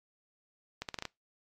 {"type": "accelerating click train", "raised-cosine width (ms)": 0.2, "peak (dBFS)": -19, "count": 6, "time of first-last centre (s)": [0.82, 1.053], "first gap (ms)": 68, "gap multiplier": 0.81, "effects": ["noise-tail reverb RT60 0.2 s tail -23 dB re dry", "MP3 96 kbps"]}